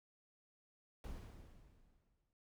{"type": "noise with exponential decay", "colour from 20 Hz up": "brown", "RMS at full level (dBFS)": -45, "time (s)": [1.04, 2.33], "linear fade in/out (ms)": 1, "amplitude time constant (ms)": 280, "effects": []}